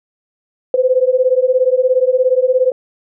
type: beating tone pair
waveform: sine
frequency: 503 / 520 Hz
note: B4 / C5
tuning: +32 / -11 cents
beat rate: 17 Hz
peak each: -13 dBFS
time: 0.74-2.72 s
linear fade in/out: 2 ms
effects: none